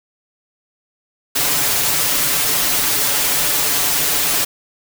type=noise with comb filter; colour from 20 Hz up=white; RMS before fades=-17 dBFS; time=1.35-4.45 s; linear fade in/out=10 ms; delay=6.9 ms; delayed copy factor=+0.7; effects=none